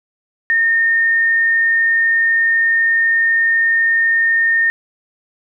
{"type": "tone", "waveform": "sine", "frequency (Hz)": 1828, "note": "A#6", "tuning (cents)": -34, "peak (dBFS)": -11, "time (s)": [0.5, 4.7], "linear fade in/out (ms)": 0, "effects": []}